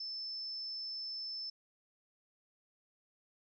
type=tone; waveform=sine; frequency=5274 Hz; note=E8; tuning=in tune; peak=-39 dBFS; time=0-1.5 s; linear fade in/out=5 ms; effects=none